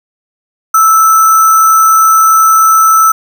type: tone with sample-and-hold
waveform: sine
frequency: 1318.5 Hz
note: E6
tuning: in tune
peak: -3 dBFS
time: 0.74-3.12 s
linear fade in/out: 5 ms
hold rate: 7350 Hz
effects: none